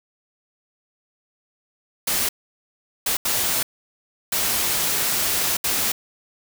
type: noise bursts at uneven times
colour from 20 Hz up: white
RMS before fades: -22 dBFS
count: 5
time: 2.07-2.29 / 3.06-3.17 / 3.25-3.63 / 4.32-5.57 / 5.64-5.92 s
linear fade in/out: 5 ms
effects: none